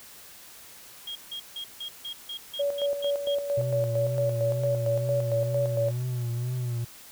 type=tone bursts; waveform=sine; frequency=3256 Hz; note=G#7; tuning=35 cents flat; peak=-33 dBFS; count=10; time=1.07-3.35 s; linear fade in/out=5 ms; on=84 ms; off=160 ms
type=tone with tremolo; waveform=sine; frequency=569 Hz; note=C#5; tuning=45 cents sharp; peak=-23 dBFS; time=2.59-5.91 s; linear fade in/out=10 ms; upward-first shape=square; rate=4.4 Hz; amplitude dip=55%
type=tone with vibrato; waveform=triangle; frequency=122 Hz; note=B2; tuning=21 cents flat; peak=-25 dBFS; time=3.57-6.85 s; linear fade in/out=10 ms; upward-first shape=triangle; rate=2.1 Hz; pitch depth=72 cents each way
effects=white hiss -48 dBFS RMS until 7.11 s